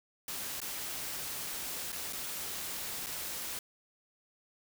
white noise with dropouts, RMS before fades -39 dBFS, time 0.28-3.59 s, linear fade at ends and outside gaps 2 ms, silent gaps 0.603-0.616 / 1.921-1.927 / 2.126-2.131 / 3.062-3.067 s, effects none

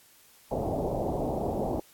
white low-pass noise, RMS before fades -30 dBFS, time 0.51-1.8 s, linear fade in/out 5 ms, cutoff 790 Hz, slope 48 dB/octave, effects white hiss -58 dBFS RMS until 1.93 s + AAC 64 kbps

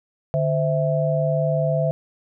sine tone cluster, 149.6 / 518 / 656 Hz, D3 / C5 / E5, +32 / -17 / -9 cents, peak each -21 / -25 / -22 dBFS, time 0.34-1.91 s, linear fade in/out 0 ms, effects none

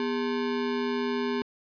square ring-modulated tone, 325.3 Hz, E4, 23 cents flat, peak -24 dBFS, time 0-1.42 s, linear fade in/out 0 ms, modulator 80.7 Hz, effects resampled to 11025 Hz + 11-bit

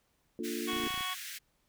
sine chord, Bb major seventh, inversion none, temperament equal, 233.1 / 293.7 / 349.2 / 440 Hz, Bb3 / D4 / F4 / A4, 0 / 0 / 0 / 0 cents, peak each -39 / -40 / -38 / -43 dBFS, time 0.39-0.88 s, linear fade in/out 2 ms
pink high-pass noise, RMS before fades -43 dBFS, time 0.43-1.39 s, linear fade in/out 20 ms, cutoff 1600 Hz, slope 48 dB/octave
harmonic tone, 370 Hz, F#4, in tune, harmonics 2 / 3 / 4 / 5 / 6 / 7 / 8 / 9, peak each -47 / -38 / -48 / -46 / -43 / -47 / -48 / -38 dBFS, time 0.67-1.15 s, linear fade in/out 20 ms
clicks, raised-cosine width 3 ms, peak -35 dBFS, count 9, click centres 0.733 / 0.766 / 0.801 / 0.837 / 0.867 / 0.906 / 0.942 / 0.977 / 1.008 s
effects pink hiss -74 dBFS RMS until 1.68 s

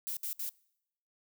violet noise bursts, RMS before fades -37 dBFS, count 3, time 0.07-0.492 s, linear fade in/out 0 ms, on 98 ms, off 64 ms, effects noise-tail reverb RT60 0.8 s tail -25 dB re dry

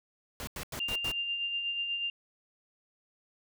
pink noise bursts, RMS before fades -39 dBFS, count 5, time 0.4-1.116 s, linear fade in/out 0 ms, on 72 ms, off 89 ms
sine tone with tremolo, 2794 Hz, F7, in tune, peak -29 dBFS, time 0.8-2.1 s, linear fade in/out 2 ms, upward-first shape sine, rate 8.2 Hz, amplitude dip 40%
effects none

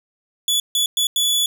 sawtooth tone bursts at uneven times, 3431 Hz, A7, 44 cents flat, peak -13 dBFS, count 4, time 0.48-0.6 / 0.75-0.86 / 0.97-1.07 / 1.16-1.46 s, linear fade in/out 2 ms, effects none

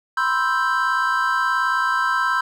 triangle chord, C major seventh, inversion third, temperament equal, 987.8 / 1046.5 / 1318.5 / 1568 Hz, B5 / C6 / E6 / G6, 0 / 0 / 0 / 0 cents, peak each -24 / -22 / -21 / -20 dBFS, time 0.17-2.41 s, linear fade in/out 5 ms, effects none

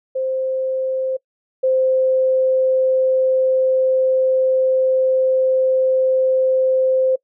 sine tone pair in turn, 523.3 / 520.9 Hz, C5 / C5, 0 / -8 cents, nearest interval unison, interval 8 cents, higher first, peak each -18 / -13 dBFS, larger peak second, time 0.15-1.17 / 1.63-7.16 s, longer second, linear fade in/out 10 ms, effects noise-tail reverb RT60 0.1 s tail -24 dB re dry

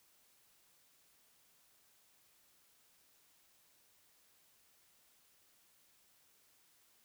silence, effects white hiss -70 dBFS RMS until 7.04 s

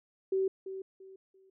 sine tone with echo, 382.7 Hz, G4, 42 cents flat, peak -26 dBFS, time 0.32-0.48 s, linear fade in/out 5 ms, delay 340 ms, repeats 3, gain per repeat -11 dB, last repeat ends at 1.5 s, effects none

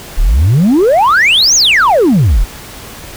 sine exponential two-way sweep, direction up then down, 30.42 to 6820 to 33.62 Hz, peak -3 dBFS, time 0.17-2.45 s, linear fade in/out 20 ms, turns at 1.55 s, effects tanh soft clip ceiling -4 dBFS + pink hiss -30 dBFS RMS until 3.16 s

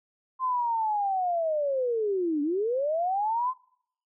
sine linear two-way sweep, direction down then up, 1047 to 282.8 to 1047 Hz, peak -24 dBFS, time 0.39-3.54 s, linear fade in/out 50 ms, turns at 2.42 s, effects noise-tail reverb RT60 0.7 s tail -26 dB re dry

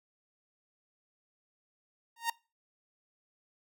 sawtooth tone with exponential growth, 927 Hz, A#5, 10 cents flat, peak -22 dBFS, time 2.16-2.3 s, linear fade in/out 5 ms, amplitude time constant 30 ms, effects noise-tail reverb RT60 0.3 s tail -23 dB re dry

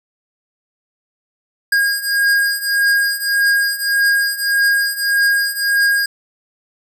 square beating tone pair, 1626 / 1627.7 Hz, G#6 / G#6, -37 / -35 cents, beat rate 1.7 Hz, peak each -19 / -16 dBFS, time 1.72-6.06 s, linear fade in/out 5 ms, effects none

